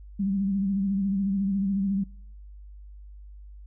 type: tone with vibrato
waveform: sine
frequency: 196 Hz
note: G3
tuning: in tune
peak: -23 dBFS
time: 0.19-2.04 s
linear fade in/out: 10 ms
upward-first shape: sine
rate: 14 Hz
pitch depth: 57 cents each way
effects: noise-tail reverb RT60 0.8 s tail -26 dB re dry + added 50 Hz sine -42 dBFS peak until 3.66 s